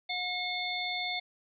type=harmonic tone with a mistuned harmonic; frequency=723 Hz; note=F#5; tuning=40 cents flat; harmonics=1 / 3 / 5 / 6; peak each=-38 / -35 / -36 / -40 dBFS; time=0.09-1.2 s; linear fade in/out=10 ms; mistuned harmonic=5; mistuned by=-25 cents; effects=none

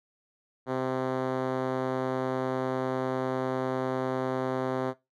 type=tone with band-pass filter; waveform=5% pulse; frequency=130 Hz; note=C3; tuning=11 cents flat; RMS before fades=-30 dBFS; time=0.66-4.94 s; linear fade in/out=50 ms; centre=330 Hz; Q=0.71; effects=noise-tail reverb RT60 0.2 s tail -17 dB re dry

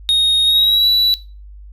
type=tone with pitch glide; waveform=triangle; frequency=3729 to 3939 Hz; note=A#7 to B7; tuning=0 to -5 cents; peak=-9 dBFS; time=0.09-1.14 s; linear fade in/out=0 ms; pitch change=+95 cents; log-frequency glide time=0.45-0.88 s; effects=noise-tail reverb RT60 0.3 s tail -18 dB re dry + added 50 Hz sine -34 dBFS peak until 1.72 s

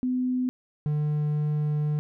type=tone pair in turn; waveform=sine / triangle; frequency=252.8 / 149.8 Hz; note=B3 / D3; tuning=+41 / +35 cents; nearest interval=major sixth; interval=906 cents; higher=first; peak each=-23 / -21 dBFS; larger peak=second; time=0.03-0.49 / 0.86-1.99 s; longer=second; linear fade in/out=0 ms; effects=none

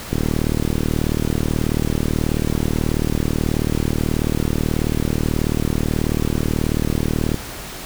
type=click train; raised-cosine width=3 ms; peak=-6 dBFS; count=278; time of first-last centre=0.13-7.344 s; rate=38.4 Hz; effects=pink hiss -32 dBFS RMS until 7.85 s

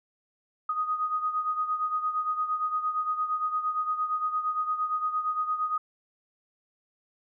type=beating tone pair; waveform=sine; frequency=1244.5 / 1253.2 Hz; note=D#6 / D#6; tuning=0 / +12 cents; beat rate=8.7 Hz; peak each=-27 / -33 dBFS; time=0.69-5.78 s; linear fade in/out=5 ms; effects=none

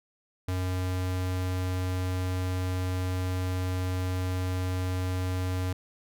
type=tone; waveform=square; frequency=91.9 Hz; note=F#2; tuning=11 cents flat; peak=-28 dBFS; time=0.48-5.73 s; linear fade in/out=5 ms; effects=none

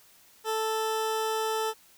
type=tone; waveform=20% pulse; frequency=440 Hz; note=A4; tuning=in tune; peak=-22 dBFS; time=0.44-1.74 s; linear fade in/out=50 ms; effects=white hiss -58 dBFS RMS until 1.97 s

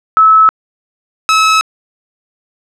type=tone pair in turn; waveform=sine / sawtooth; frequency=1300 / 1293.5 Hz; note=E6 / E6; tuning=-24 / -33 cents; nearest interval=unison; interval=9 cents; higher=first; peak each=-3 dBFS; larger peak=neither; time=0.17-0.49 / 1.29-1.61 s; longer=neither; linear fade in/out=0 ms; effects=low-pass 7000 Hz 12 dB/octave

